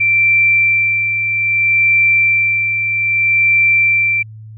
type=tone with tremolo; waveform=sine; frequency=2349 Hz; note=D7; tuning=in tune; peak=-8 dBFS; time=0-4.23 s; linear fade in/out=10 ms; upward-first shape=sine; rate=0.62 Hz; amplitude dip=50%; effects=added 109 Hz sine -31 dBFS peak until 4.57 s